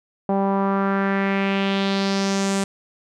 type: tone with low-pass filter sweep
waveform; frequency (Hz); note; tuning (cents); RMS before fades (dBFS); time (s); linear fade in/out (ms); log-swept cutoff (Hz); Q
sawtooth; 196; G3; 0; -21; 0.29-2.64; 2; 760 to 8400; 2.6
effects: none